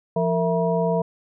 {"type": "tone cluster", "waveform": "sine", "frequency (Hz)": [171.9, 460.5, 661, 958], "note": ["F3", "A#4", "E5", "A#5"], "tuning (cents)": [-27, -21, 5, 47], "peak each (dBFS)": [-23, -23, -24, -29], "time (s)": [0.16, 1.02], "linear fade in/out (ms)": 5, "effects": []}